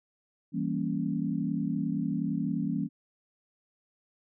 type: chord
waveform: sine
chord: E diminished seventh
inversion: none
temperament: equal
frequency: 164.81 / 196 / 233.1 / 277.2 Hz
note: E3 / G3 / Bb3 / Db4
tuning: 0 / 0 / 0 / 0 cents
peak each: -33 dBFS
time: 0.52-2.89 s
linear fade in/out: 50 ms
effects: none